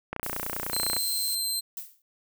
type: click train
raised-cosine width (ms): 0.5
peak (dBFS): -16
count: 26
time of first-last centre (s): 0.13-0.966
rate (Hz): 29.9
type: noise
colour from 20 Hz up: violet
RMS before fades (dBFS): -35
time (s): 0.23-1.35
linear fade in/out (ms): 2
type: tone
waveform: 20% pulse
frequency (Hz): 4128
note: C8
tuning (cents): -24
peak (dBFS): -21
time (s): 0.72-1.61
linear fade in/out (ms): 20
type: noise with exponential decay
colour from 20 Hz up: violet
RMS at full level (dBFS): -33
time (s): 1.77-2.02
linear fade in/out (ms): 2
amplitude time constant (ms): 54
effects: none